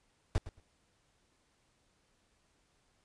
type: noise with echo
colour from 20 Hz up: brown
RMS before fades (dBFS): -28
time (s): 0.35-0.38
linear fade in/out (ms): 0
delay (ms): 110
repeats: 2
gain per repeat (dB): -15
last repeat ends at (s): 0.6
effects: pink hiss -73 dBFS RMS until 3.04 s + resampled to 22050 Hz